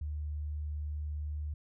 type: tone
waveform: sine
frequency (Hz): 74.8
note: D2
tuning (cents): +32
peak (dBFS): -34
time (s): 0.01-1.54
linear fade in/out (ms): 5
effects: none